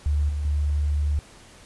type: tone with level steps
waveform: sine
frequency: 73.42 Hz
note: D2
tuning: in tune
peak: -19 / -24 / -20 dBFS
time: 0.06-1.19 s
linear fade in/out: 0 ms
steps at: 0.29 / 0.45 s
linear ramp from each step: 2 ms
effects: pink hiss -49 dBFS RMS until 1.65 s + resampled to 24000 Hz